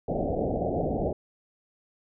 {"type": "low-pass noise", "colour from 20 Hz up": "white", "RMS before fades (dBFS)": -28, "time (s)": [0.08, 1.13], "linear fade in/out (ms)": 5, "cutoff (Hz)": 750, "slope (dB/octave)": 96, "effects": []}